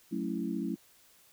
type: chord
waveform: sine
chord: F# minor seventh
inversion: none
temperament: equal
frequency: 185 / 220 / 277.2 / 329.6 Hz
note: F#3 / A3 / C#4 / E4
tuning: 0 / 0 / 0 / 0 cents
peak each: -37 / -36 / -37 / -37 dBFS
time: 0.11-0.76 s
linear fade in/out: 20 ms
effects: white hiss -62 dBFS RMS until 1.32 s